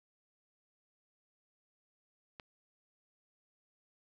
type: click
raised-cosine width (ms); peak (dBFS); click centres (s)
0.3; -30; 2.398
effects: none